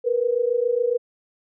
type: tone pair together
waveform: sine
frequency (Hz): 466.2 / 493.4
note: A#4 / B4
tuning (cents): 0 / -2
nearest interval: minor second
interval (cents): 98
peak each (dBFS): -22 / -21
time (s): 0.04-0.98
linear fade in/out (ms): 20
effects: none

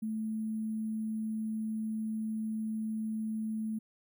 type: tone with sample-and-hold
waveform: sine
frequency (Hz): 218.4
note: A3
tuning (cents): -13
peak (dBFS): -32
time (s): 0.02-3.79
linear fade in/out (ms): 10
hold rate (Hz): 11025
effects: none

